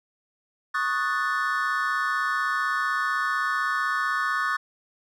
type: chord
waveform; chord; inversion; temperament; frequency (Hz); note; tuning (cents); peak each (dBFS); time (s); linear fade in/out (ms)
triangle; D# half-diminished seventh; third; equal; 1108.7 / 1244.5 / 1480 / 1760; C#6 / D#6 / F#6 / A6; 0 / 0 / 0 / 0; -27; 0.74-4.57; 10
effects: none